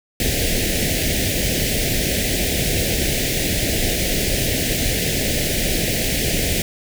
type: band-stop noise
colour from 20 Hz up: pink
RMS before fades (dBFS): -20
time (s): 0.2-6.62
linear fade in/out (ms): 2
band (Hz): 680 to 1800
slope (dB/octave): 48
effects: none